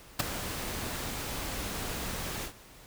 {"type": "noise with ADSR envelope", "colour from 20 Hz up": "pink", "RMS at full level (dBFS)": -24, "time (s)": [0.19, 2.53], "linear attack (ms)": 9, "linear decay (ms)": 16, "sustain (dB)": -12, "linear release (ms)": 96, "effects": ["pink hiss -53 dBFS RMS until 2.86 s"]}